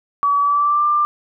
sine tone with pitch glide, 1141 to 1188.8 Hz, C#6 to D6, +50 to +21 cents, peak -13 dBFS, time 0.23-1.05 s, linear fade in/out 0 ms, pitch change +71 cents, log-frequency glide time 0.4-0.86 s, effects none

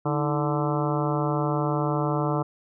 harmonic tone with a mistuned harmonic, 146.7 Hz, D3, 2 cents flat, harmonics 1 / 2 / 3 / 4 / 5 / 6 / 7 / 8 / 9, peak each -26 / -29 / -31 / -32 / -33 / -34 / -34 / -35 / -36 dBFS, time 0.05-2.43 s, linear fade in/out 10 ms, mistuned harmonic 2, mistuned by +120 cents, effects none

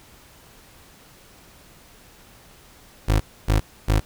25% pulse tone bursts, 52.7 Hz, G#1, 26 cents sharp, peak -12 dBFS, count 3, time 3.08-4 s, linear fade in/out 10 ms, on 120 ms, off 280 ms, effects pink hiss -50 dBFS RMS until 4.05 s

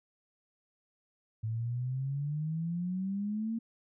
sine exponential sweep, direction up, 109 to 230.4 Hz, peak -31 dBFS, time 1.43-3.59 s, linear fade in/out 10 ms, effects none

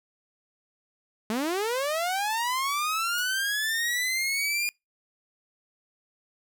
sawtooth linear sweep, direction up, 207.7 to 2431 Hz, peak -22 dBFS, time 1.3-4.69 s, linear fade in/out 0 ms
violet noise with exponential decay, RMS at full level -33 dBFS, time 3.18-3.31 s, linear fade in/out 0 ms, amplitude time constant 27 ms
effects noise-tail reverb RT60 0.2 s tail -26 dB re dry

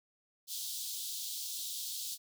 pink high-pass noise, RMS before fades -40 dBFS, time 0.47-2.18 s, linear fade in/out 50 ms, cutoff 3400 Hz, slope 48 dB/octave, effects none

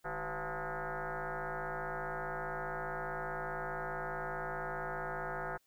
sine tone with frequency modulation, 381.6 Hz, G4, 47 cents flat, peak -36 dBFS, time 0.04-5.58 s, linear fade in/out 20 ms, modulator 177 Hz, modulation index 7.3, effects white hiss -74 dBFS RMS until 5.66 s

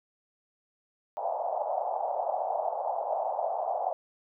pink band-pass noise, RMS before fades -31 dBFS, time 1.17-3.93 s, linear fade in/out 0 ms, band 620 to 820 Hz, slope 48 dB/octave, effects none

